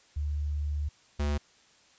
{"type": "tone pair in turn", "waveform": ["sine", "square"], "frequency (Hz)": [73.7, 72.94], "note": ["D2", "D2"], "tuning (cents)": [7, -11], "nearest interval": "unison", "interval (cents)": 18, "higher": "first", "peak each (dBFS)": [-28, -27], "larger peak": "second", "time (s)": [[0.16, 0.89], [1.19, 1.38]], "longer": "first", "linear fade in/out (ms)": 10, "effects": ["white hiss -61 dBFS RMS until 1.98 s", "resampled to 16000 Hz"]}